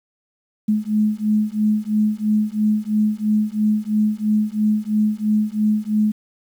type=beating tone pair; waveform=sine; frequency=211.5 / 214.5 Hz; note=G#3 / A3; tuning=+32 / -44 cents; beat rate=3 Hz; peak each=-19 dBFS; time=0.68-6.12 s; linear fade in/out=10 ms; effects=8-bit